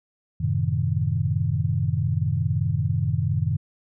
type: chord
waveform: sine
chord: F# diminished seventh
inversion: none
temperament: equal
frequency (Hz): 92.5 / 110 / 130.81 / 155.56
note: F#2 / A2 / C3 / Eb3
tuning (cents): 0 / 0 / 0 / 0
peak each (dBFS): -26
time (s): 0.4-3.57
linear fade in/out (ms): 10
effects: none